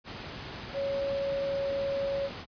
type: tone in noise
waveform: sine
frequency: 554.4 Hz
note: C#5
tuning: in tune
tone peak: -28 dBFS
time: 0.73-2.3 s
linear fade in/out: 50 ms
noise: pink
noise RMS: -40 dBFS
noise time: 0.04-2.46 s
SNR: +9 dB
effects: high-pass 60 Hz 12 dB/octave + resampled to 11025 Hz